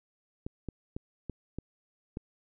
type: clicks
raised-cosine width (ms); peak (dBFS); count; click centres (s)
3; -23; 6; 0.465 / 0.687 / 0.965 / 1.297 / 1.586 / 2.171
effects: none